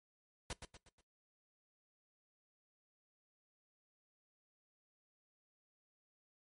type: noise with echo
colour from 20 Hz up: pink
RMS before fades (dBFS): -42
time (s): 0.5-0.53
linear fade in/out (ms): 2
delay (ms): 120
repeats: 4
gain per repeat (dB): -7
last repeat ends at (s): 1.01
effects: noise-tail reverb RT60 0.2 s tail -22 dB re dry + MP3 48 kbps